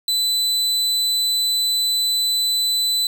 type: tone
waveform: 40% pulse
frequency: 4000 Hz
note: B7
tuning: 21 cents sharp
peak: -16 dBFS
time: 0.08-3.07 s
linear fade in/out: 2 ms
effects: none